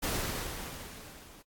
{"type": "noise with level ramp", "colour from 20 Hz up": "pink", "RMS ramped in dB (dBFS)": [-31, -55], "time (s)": [0.02, 1.43], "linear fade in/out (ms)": 20, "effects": ["AAC 64 kbps"]}